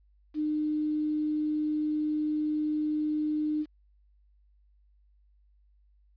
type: tone with quantisation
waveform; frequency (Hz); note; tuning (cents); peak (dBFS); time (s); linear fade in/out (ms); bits
sine; 304.1; D#4; -40; -26; 0.34-3.66; 50; 9
effects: added 50 Hz sine -60 dBFS peak until 6.16 s + resampled to 11025 Hz